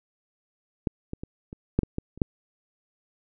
clicks, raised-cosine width 3 ms, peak -11 / -19 / -22 / -25 / -7 / -14 / -15 / -30 / -8 dBFS, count 9, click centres 0.872 / 1.134 / 1.235 / 1.529 / 1.79 / 1.833 / 1.984 / 2.176 / 2.218 s, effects none

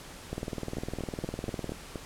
two click trains, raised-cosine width 2 ms, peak -21 / -20 dBFS, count 6 / 28, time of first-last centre 0.77-1.958 / 0.33-1.694 s, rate 4.21 / 19.8 Hz, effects pink hiss -46 dBFS RMS until 2.05 s + low-pass 11000 Hz 12 dB/octave

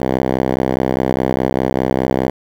5% pulse tone with band-pass filter, 64.9 Hz, C2, 13 cents flat, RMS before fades -17 dBFS, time 0-2.3 s, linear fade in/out 5 ms, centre 330 Hz, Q 0.51, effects 7-bit

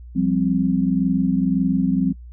sine chord, F suspended second, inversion none, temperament just, 174.61 / 196.44 / 261.9 Hz, F3 / G3 / C4, 0 / +4 / +2 cents, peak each -21 / -21 / -20 dBFS, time 0.15-2.13 s, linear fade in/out 20 ms, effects noise-tail reverb RT60 0.1 s tail -24 dB re dry + added 60 Hz sine -36 dBFS peak until 2.32 s

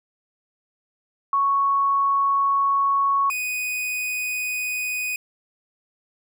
sine / 45% pulse tone pair in turn, 1108.7 / 2489 Hz, C#6 / D#7, 0 / 0 cents, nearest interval octave + major second, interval 1400 cents, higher second, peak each -17 / -24 dBFS, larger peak first, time 1.33-3.3 / 3.3-5.16 s, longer first, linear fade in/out 2 ms, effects none

